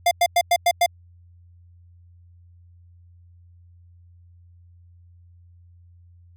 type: tone bursts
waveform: square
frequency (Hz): 698.5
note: F5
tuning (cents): 0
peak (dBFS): -15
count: 6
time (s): 0.06-0.862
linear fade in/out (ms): 5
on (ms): 52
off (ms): 98
effects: added 87 Hz sine -48 dBFS peak until 6.36 s